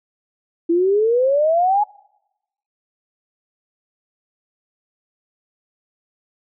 sine exponential sweep, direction up, 329.6 to 851 Hz, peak -13 dBFS, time 0.69-1.84 s, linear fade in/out 10 ms, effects noise-tail reverb RT60 0.9 s tail -25 dB re dry

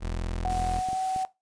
30% pulse tone, 42.09 Hz, E1, 37 cents sharp, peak -26 dBFS, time 0-0.82 s, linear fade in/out 50 ms
sine tone with pitch glide, 741 to 754.4 Hz, F#5 to F#5, +2 to +33 cents, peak -26 dBFS, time 0.45-1.25 s, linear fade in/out 0 ms, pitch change +31 cents, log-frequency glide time 0.78-0.97 s
white noise, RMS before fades -43 dBFS, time 0.49-1.24 s, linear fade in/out 10 ms
clicks, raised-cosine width 3 ms, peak -27 dBFS, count 6, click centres 0.52 / 0.599 / 0.789 / 0.887 / 0.931 / 1.162 s
effects noise-tail reverb RT60 0.2 s tail -18 dB re dry + resampled to 22050 Hz

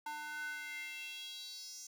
square tone with high-pass filter sweep, 300 Hz, D4, 37 cents sharp, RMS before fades -45 dBFS, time 0.06-1.87 s, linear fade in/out 5 ms, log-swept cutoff 1000 to 6200 Hz, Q 5, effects none

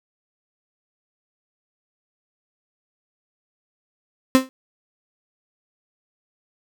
35% pulse tone with exponential decay, 261.6 Hz, C4, in tune, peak -6 dBFS, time 4.35-4.49 s, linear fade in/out 0 ms, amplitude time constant 30 ms, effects none

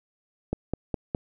click train, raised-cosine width 2 ms, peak -13 dBFS, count 4, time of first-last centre 0.53-1.149 s, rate 4.85 Hz, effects none

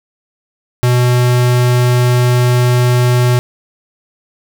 square tone, 123.47 Hz, B2, in tune, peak -9 dBFS, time 0.83-3.39 s, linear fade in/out 0 ms, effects none

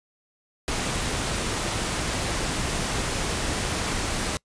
pink noise, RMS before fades -27 dBFS, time 0.68-4.37 s, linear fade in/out 0 ms, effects noise-tail reverb RT60 0.1 s tail -24 dB re dry + resampled to 22050 Hz

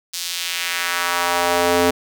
square tone with high-pass filter sweep, 87.31 Hz, F2, in tune, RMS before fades -20 dBFS, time 0.13-1.91 s, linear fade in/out 10 ms, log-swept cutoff 4800 to 350 Hz, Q 1.3, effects none

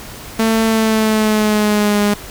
sawtooth tone with pitch glide, 223.4 to 206 Hz, A3 to G#3, +27 to -14 cents, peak -8 dBFS, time 0.39-2.14 s, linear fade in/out 5 ms, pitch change -141 cents, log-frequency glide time 0.66-2.01 s, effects pink hiss -33 dBFS RMS until 2.3 s

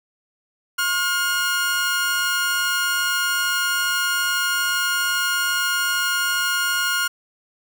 sawtooth tone pair together, 1072 / 1425.2 Hz, C6 / F6, +42 / +35 cents, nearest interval perfect fourth, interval 493 cents, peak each -26 / -16 dBFS, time 0.78-7.08 s, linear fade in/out 10 ms, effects none

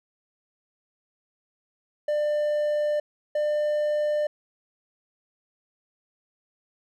triangle tone pair in turn, 596 / 598.1 Hz, D5 / D5, +25 / +31 cents, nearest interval unison, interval 6 cents, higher second, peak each -20 dBFS, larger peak neither, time 2.08-3 / 3.35-4.27 s, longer neither, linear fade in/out 5 ms, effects none

